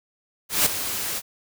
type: noise with ADSR envelope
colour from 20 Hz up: white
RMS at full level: -17 dBFS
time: 0.49-1.22 s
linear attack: 170 ms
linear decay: 8 ms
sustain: -11 dB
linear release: 48 ms
effects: none